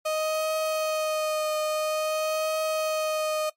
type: tone with vibrato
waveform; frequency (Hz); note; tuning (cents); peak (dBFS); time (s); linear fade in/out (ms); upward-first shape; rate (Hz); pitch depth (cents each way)
35% pulse; 622.3; D#5; 0; -23; 0.05-3.5; 10; triangle; 0.49; 21
effects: noise-tail reverb RT60 0.1 s tail -18 dB re dry + MP3 64 kbps